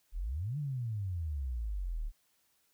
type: exponential two-way sweep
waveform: sine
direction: up then down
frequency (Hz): 34.65 to 152.1 to 34.78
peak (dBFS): -33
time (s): 0.12-2.12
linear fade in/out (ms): 50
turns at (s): 0.58
effects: white hiss -73 dBFS RMS until 2.73 s